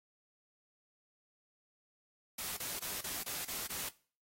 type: noise bursts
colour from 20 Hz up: white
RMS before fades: -40 dBFS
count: 7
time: 2.38-3.89 s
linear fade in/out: 5 ms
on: 190 ms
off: 30 ms
effects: noise-tail reverb RT60 0.4 s tail -19 dB re dry + AAC 48 kbps